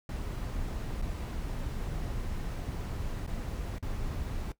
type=noise with dropouts; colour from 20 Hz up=brown; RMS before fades=-35 dBFS; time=0.09-4.52 s; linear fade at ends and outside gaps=2 ms; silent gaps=1.017-1.022 / 3.265-3.275 / 3.784-3.826 s; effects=noise-tail reverb RT60 0.1 s tail -17 dB re dry